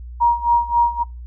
sine tone with tremolo, 947 Hz, A#5, 27 cents sharp, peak -10 dBFS, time 0.2-1.04 s, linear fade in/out 20 ms, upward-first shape sine, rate 3.7 Hz, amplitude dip 85%, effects noise-tail reverb RT60 0.3 s tail -26 dB re dry + added 60 Hz sine -31 dBFS peak until 1.26 s

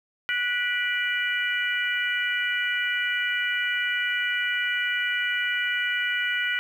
harmonic tone with a mistuned harmonic, 490 Hz, B4, 14 cents flat, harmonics 3 / 4 / 5 / 6, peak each -27 / -28 / -31 / -31 dBFS, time 0.29-6.59 s, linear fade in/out 0 ms, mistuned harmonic 5, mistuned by -64 cents, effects 9-bit

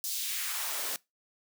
white noise with high-pass filter sweep, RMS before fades -34 dBFS, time 0.04-0.96 s, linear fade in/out 0 ms, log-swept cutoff 5700 to 310 Hz, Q 1.3, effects noise-tail reverb RT60 0.2 s tail -22 dB re dry

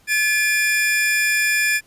45% pulse tone pair together, 1720.2 / 2400 Hz, A6 / D7, -40 / +37 cents, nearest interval tritone, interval 577 cents, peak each -19 dBFS, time 0.07-1.81 s, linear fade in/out 50 ms, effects pink hiss -56 dBFS RMS until 1.86 s + resampled to 32000 Hz

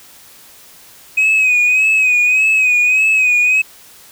sine tone with vibrato, 2521 Hz, D#7, 22 cents sharp, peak -7 dBFS, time 1.17-3.62 s, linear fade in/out 10 ms, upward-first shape sine, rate 1.7 Hz, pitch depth 54 cents each way, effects tanh soft clip ceiling -8 dBFS + white hiss -42 dBFS RMS until 4.11 s

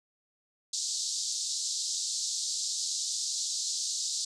white band-pass noise, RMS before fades -33 dBFS, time 0.73-4.25 s, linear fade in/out 5 ms, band 3900 to 7800 Hz, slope 48 dB/octave, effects none

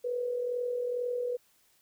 sine tone with amplitude modulation, 490 Hz, B4, 14 cents flat, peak -27 dBFS, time 0.04-1.37 s, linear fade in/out 10 ms, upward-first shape sine, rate 42.2 Hz, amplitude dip 50%, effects white hiss -67 dBFS RMS until 1.81 s

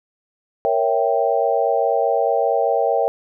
sine chord, A# diminished seventh, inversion none, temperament equal, 466.2 / 554.4 / 659.3 / 784 Hz, A#4 / C#5 / E5 / G5, 0 / 0 / 0 / 0 cents, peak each -21 dBFS, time 0.65-3.08 s, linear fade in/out 0 ms, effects none

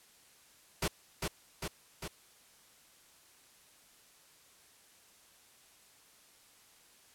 pink noise with echo, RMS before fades -32 dBFS, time 0.82-0.88 s, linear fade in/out 5 ms, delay 400 ms, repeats 3, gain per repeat -3 dB, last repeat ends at 2.08 s, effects white hiss -62 dBFS RMS until 7.14 s + low-pass 12000 Hz 12 dB/octave

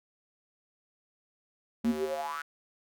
square tone with high-pass filter sweep, 76.4 Hz, D#2, 31 cents flat, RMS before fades -32 dBFS, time 1.84-2.42 s, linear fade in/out 5 ms, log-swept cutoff 200 to 1500 Hz, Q 8.9, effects none

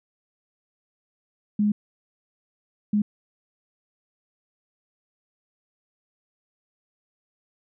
sine tone bursts at uneven times, 208.4 Hz, G#3, 6 cents sharp, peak -18 dBFS, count 2, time 1.59-1.72 / 2.93-3.02 s, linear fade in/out 5 ms, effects none

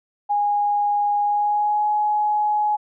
sine tone with pitch glide, 823 to 840.8 Hz, G#5 to G#5, -16 to +21 cents, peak -17 dBFS, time 0.29-2.77 s, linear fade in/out 20 ms, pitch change +37 cents, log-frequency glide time 1.23-1.87 s, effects none

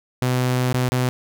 sawtooth tone with dropouts, 126.3 Hz, B2, 39 cents sharp, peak -14 dBFS, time 0.22-1.09 s, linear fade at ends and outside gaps 0 ms, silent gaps 0.729-0.742 / 0.889-0.92 s, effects none

